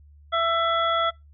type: harmonic tone with a mistuned harmonic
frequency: 666 Hz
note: E5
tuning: 18 cents sharp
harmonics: 1 / 2 / 3 / 5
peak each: -25 / -22 / -33 / -29 dBFS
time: 0.32-1.11 s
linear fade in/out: 20 ms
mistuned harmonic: 5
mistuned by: +17 cents
effects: noise-tail reverb RT60 0.2 s tail -24 dB re dry + added 73 Hz sine -48 dBFS peak until 1.33 s